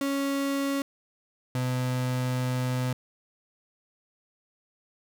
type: tone pair in turn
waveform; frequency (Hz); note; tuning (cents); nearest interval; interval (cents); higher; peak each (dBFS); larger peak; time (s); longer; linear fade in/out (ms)
35% pulse; 277.2 / 126.73; C#4 / B2; 0 / +45; octave + major second; 1355; first; -24; neither; 0.01-0.82 / 1.55-2.93; second; 2
effects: none